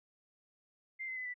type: tone with pitch steps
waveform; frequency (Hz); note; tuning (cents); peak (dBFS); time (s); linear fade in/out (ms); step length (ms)
sine; 2093 / 2053 / 2015 / 1976.7; C7 / C7 / B6 / B6; 0 / -33 / +34 / +1; -38; 0.99-1.342; 20; 88
effects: none